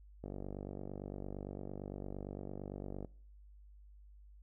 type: click train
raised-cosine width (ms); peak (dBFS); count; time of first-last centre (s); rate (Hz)
2; -30; 138; 0.24-3.047; 48.8
effects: noise-tail reverb RT60 0.5 s tail -22 dB re dry + added 50 Hz sine -55 dBFS peak until 4.42 s